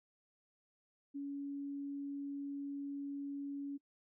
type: tone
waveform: sine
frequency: 281.5 Hz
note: C#4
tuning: 27 cents sharp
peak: -39 dBFS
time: 1.14-3.78 s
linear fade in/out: 20 ms
effects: noise-tail reverb RT60 0.1 s tail -23 dB re dry